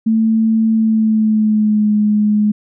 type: tone with pitch glide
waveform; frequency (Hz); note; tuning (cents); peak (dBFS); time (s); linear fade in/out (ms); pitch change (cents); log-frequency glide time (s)
sine; 222.4 to 210.2; A3 to G#3; +19 to +21; -10; 0.06-2.52; 10; -98; 0.73-1.93
effects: none